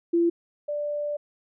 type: tone pair in turn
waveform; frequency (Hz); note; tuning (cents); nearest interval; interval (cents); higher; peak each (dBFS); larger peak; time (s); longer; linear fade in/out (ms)
sine; 340 / 588.3; F4 / D5; -46 / +3; major sixth; 949; second; -18 / -26; first; 0.13-0.3 / 0.68-1.17; second; 10
effects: none